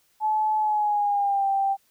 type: tone with pitch glide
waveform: sine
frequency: 861 to 785 Hz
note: A5 to G5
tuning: -38 to +2 cents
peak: -20 dBFS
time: 0.2-1.77 s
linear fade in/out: 50 ms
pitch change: -160 cents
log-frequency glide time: 0.58-1.48 s
effects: white hiss -65 dBFS RMS until 1.9 s